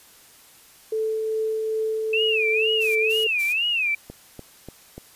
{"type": "tone with tremolo", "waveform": "sine", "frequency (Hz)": 438.8, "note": "A4", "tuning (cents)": -5, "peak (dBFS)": -21, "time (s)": [0.92, 3.27], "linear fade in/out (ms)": 5, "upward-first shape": "triangle", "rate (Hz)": 2.5, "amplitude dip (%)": 25}
{"type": "tone with vibrato", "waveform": "sine", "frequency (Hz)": 2600, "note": "E7", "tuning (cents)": -24, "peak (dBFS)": -20, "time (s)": [2.13, 3.95], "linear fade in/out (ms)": 5, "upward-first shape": "sine", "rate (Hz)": 2.1, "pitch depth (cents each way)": 190}
{"type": "noise bursts", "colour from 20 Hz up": "blue", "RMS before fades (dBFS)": -36, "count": 3, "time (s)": [2.8, 3.54], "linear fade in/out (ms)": 20, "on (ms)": 160, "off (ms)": 130}
{"type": "click train", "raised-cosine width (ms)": 2, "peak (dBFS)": -23, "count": 4, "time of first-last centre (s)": [4.1, 4.98], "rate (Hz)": 3.41}
{"effects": ["white hiss -51 dBFS RMS until 5.15 s", "resampled to 32000 Hz"]}